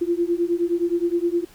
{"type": "beating tone pair", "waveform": "sine", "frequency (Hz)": [340, 349.6], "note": ["F4", "F4"], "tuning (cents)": [-46, 2], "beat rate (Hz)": 9.6, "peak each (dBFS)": -22, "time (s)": [0.01, 1.45], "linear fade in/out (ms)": 10, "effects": ["pink hiss -51 dBFS RMS until 1.54 s"]}